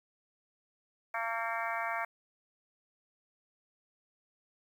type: harmonic tone with a mistuned harmonic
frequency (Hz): 228.5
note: A#3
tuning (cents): -34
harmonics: 3 / 4 / 5 / 6 / 7 / 8 / 9 / 10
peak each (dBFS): -38 / -39 / -40 / -41 / -41 / -42 / -43 / -43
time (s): 1.14-2.05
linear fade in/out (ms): 5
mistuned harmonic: 9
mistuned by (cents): +50
effects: 10-bit